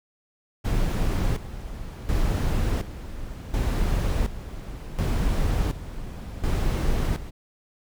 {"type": "noise with tremolo", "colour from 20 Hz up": "brown", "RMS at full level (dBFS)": -23, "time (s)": [0.64, 7.31], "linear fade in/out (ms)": 20, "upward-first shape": "square", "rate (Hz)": 0.69, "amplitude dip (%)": 75, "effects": []}